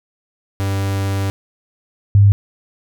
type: tone pair in turn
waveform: 45% pulse / sine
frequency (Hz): 98 / 100.7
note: G2 / G2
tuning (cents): 0 / +47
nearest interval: unison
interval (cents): 47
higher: second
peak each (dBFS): -17 / -6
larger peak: second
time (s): 0.6-1.3 / 2.15-2.32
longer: first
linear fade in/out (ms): 0
effects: none